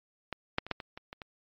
clicks, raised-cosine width 0.3 ms, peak -18 / -11 / -26 / -12 / -23 / -26 / -25 / -26 dBFS, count 8, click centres 0.327 / 0.584 / 0.666 / 0.713 / 0.802 / 0.975 / 1.129 / 1.218 s, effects low-pass 5000 Hz 12 dB/octave + MP3 48 kbps

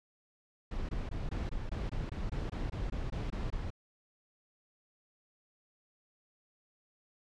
brown noise bursts, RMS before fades -36 dBFS, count 15, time 0.71-3.704 s, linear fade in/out 5 ms, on 180 ms, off 21 ms, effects low-pass 5000 Hz 12 dB/octave

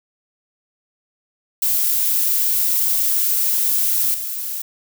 violet noise with level steps, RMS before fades -18 / -26 dBFS, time 1.62-4.62 s, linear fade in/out 5 ms, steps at 4.14 s, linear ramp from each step 5 ms, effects none

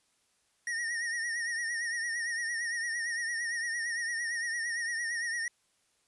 square tone with vibrato, 1864.7 Hz, A#6, in tune, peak -32 dBFS, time 0.67-5.48 s, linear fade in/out 2 ms, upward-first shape triangle, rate 8.8 Hz, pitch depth 73 cents each way, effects white hiss -72 dBFS RMS until 6.07 s + resampled to 24000 Hz

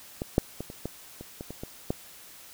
clicks, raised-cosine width 2 ms, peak -17 / -6 / -20 / -27 / -18 / -26 / -23 / -24 / -22 / -13 dBFS, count 10, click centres 0.219 / 0.381 / 0.606 / 0.701 / 0.856 / 1.21 / 1.409 / 1.506 / 1.635 / 1.905 s, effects white hiss -49 dBFS RMS until 2.53 s

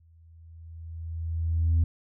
sine tone with exponential growth, 82.2 Hz, E2, 4 cents flat, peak -16 dBFS, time 0-1.84 s, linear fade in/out 5 ms, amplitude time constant 400 ms, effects tanh soft clip ceiling -17 dBFS

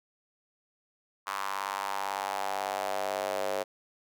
square tone with high-pass filter sweep, 49 Hz, G1, in tune, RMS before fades -33 dBFS, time 1.26-3.64 s, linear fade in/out 20 ms, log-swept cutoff 1100 to 550 Hz, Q 3.6, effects none

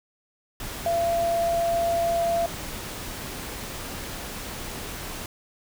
sine tone in noise, 679 Hz, F5, 49 cents flat, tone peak -21 dBFS, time 0.86-2.46 s, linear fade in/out 2 ms, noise pink, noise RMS -35 dBFS, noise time 0.6-5.26 s, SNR +11 dB, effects none

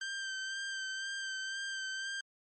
sawtooth tone with vibrato, 1568 Hz, G6, in tune, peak -33 dBFS, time 0.01-2.21 s, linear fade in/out 5 ms, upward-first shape sine, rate 2 Hz, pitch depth 24 cents each way, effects MP3 32 kbps

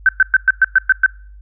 sine tone bursts, 1537 Hz, G6, 35 cents flat, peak -6 dBFS, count 8, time 0.06-1.062 s, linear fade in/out 2 ms, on 29 ms, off 110 ms, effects noise-tail reverb RT60 0.5 s tail -25 dB re dry + added 50 Hz sine -36 dBFS peak until 1.41 s

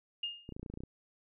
sine tone with exponential decay, 2832 Hz, F7, 23 cents sharp, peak -31 dBFS, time 0.23-0.53 s, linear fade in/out 5 ms, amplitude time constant 65 ms
clicks, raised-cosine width 3 ms, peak -30 dBFS, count 11, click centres 0.491 / 0.523 / 0.565 / 0.596 / 0.63 / 0.662 / 0.7 / 0.739 / 0.774 / 0.805 / 0.836 s
effects none

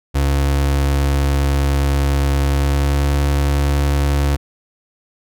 35% pulse tone with pitch glide, 69.8 to 70.86 Hz, C#2 to C#2, +13 to +39 cents, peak -12 dBFS, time 0.14-4.37 s, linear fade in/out 20 ms, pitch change +26 cents, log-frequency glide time 2.37-3.18 s, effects none

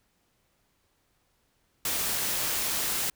white noise, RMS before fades -29 dBFS, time 1.85-3.1 s, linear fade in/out 2 ms, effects pink hiss -71 dBFS RMS until 3.15 s

